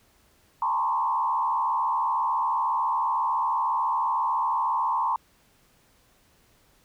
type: tone with frequency modulation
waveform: sine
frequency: 985 Hz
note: B5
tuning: 5 cents flat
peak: -22 dBFS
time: 0.62-5.16 s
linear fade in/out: 2 ms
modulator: 74 Hz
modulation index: 1.5
effects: pink hiss -62 dBFS RMS until 6.84 s